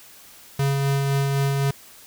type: tone with tremolo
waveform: square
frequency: 138.59 Hz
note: C#3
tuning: in tune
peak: -19 dBFS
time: 0.59-1.71 s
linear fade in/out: 5 ms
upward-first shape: sine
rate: 3.9 Hz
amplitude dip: 25%
effects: white hiss -47 dBFS RMS until 2.06 s